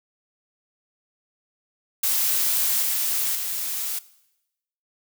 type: noise with level steps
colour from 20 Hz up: blue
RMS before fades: -22 / -24 / -28 dBFS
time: 2.03-3.99 s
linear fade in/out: 5 ms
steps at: 2.82 / 3.35 s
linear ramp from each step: 2 ms
effects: noise-tail reverb RT60 0.9 s tail -19 dB re dry